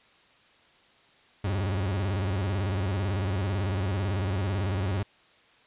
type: tone with vibrato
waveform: 40% pulse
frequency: 95.9 Hz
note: G2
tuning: 37 cents flat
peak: -25 dBFS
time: 1.44-5.03 s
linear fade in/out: 5 ms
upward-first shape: square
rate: 18 Hz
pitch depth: 120 cents each way
effects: white hiss -59 dBFS RMS until 5.66 s + resampled to 8000 Hz